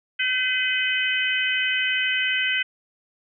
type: harmonic tone with a mistuned harmonic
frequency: 507 Hz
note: B4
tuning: 45 cents sharp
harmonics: 3 / 4 / 5 / 6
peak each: -26 / -26 / -26 / -26 dBFS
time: 0.19-2.63 s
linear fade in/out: 10 ms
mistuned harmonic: 3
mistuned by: +16 cents
effects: none